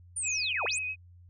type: linear two-way sweep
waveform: sine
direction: down then up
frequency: 9397 to 392 to 9397 Hz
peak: -30 dBFS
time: 0.16-0.79 s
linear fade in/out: 10 ms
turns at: 0.65 s
type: tone with vibrato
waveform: sine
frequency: 2522 Hz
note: D#7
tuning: 23 cents sharp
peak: -31 dBFS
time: 0.22-0.96 s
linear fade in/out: 50 ms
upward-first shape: square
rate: 9 Hz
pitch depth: 20 cents each way
effects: added 88 Hz sine -51 dBFS peak until 1.29 s